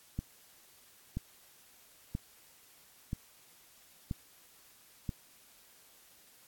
click train, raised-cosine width 5 ms, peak -22 dBFS, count 6, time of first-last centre 0.19-5.092 s, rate 1.02 Hz, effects white hiss -61 dBFS RMS until 6.47 s + AAC 64 kbps

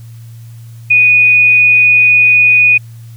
sine tone, 2474 Hz, D#7, 10 cents flat, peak -4 dBFS, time 0.9-2.78 s, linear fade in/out 10 ms, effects added 115 Hz sine -29 dBFS peak until 3.16 s + white hiss -48 dBFS RMS until 3.16 s

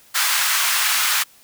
pink high-pass noise, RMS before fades -19 dBFS, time 0.14-1.24 s, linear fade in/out 20 ms, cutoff 1100 Hz, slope 24 dB/octave, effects white hiss -51 dBFS RMS until 1.43 s

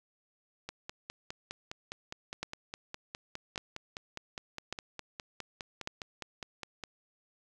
two click trains, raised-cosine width 0.2 ms, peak -18 / -22 dBFS, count 4 / 31, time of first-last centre 2.43-5.874 / 0.69-6.838 s, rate 0.871 / 4.88 Hz, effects none

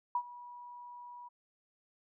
sine tone with ADSR envelope, 971 Hz, B5, 30 cents flat, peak -27 dBFS, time 0.15-1.29 s, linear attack 3 ms, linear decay 68 ms, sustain -19 dB, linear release 17 ms, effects none

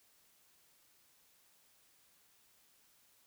silence, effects white hiss -69 dBFS RMS until 3.26 s

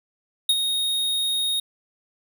square tone with ADSR envelope, 3729 Hz, A#7, in tune, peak -15 dBFS, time 0.49-1.6 s, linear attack 4 ms, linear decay 49 ms, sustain -7 dB, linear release 5 ms, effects none

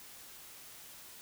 silence, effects white hiss -52 dBFS RMS until 1.21 s

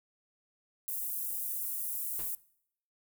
pink high-pass noise, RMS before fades -36 dBFS, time 0.88-2.35 s, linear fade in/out 0 ms, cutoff 11000 Hz, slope 24 dB/octave
pink noise with exponential decay, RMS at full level -45 dBFS, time 2.19-2.41 s, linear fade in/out 1 ms, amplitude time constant 47 ms
effects noise-tail reverb RT60 0.7 s tail -22 dB re dry

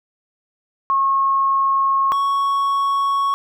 sine / triangle tone pair in turn, 1088 / 1109.6 Hz, C#6 / C#6, -33 / +1 cents, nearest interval unison, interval 34 cents, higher second, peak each -14 dBFS, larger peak neither, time 0.9-2.12 / 2.12-3.34 s, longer neither, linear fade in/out 0 ms, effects none

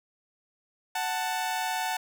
sawtooth tone pair together, 742.5 / 883 Hz, F#5 / A5, +6 / +6 cents, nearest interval minor third, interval 300 cents, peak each -27 dBFS, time 0.95-1.97 s, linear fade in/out 5 ms, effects 10-bit

